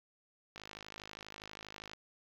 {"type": "click train", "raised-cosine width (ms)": 0.2, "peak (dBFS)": -28, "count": 73, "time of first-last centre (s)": [0.56, 1.934], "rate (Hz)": 52.4, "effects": ["low-pass 5000 Hz 12 dB/octave", "9-bit"]}